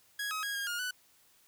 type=tone with pitch steps; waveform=sawtooth; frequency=1659 / 1271 / 1645 / 1622 / 1422 / 1491 Hz; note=G#6 / D#6 / G#6 / G#6 / F6 / F#6; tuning=-2 / +36 / -17 / -41 / +31 / +13 cents; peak=-30 dBFS; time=0.19-0.91 s; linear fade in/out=5 ms; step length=120 ms; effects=white hiss -65 dBFS RMS until 1.47 s